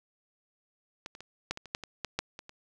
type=clicks; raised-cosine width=0.2 ms; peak=-22 / -29 / -27 / -14 / -23 / -29 / -14 / -23 / -16 / -12 / -25 / -29 dBFS; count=12; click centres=1.061 / 1.151 / 1.206 / 1.51 / 1.574 / 1.657 / 1.749 / 1.837 / 2.047 / 2.19 / 2.391 / 2.494 s; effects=none